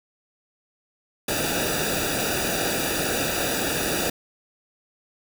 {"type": "noise with comb filter", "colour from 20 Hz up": "pink", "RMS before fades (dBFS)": -25, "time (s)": [1.28, 4.1], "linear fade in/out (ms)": 5, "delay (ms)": 0.94, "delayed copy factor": -0.85, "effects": []}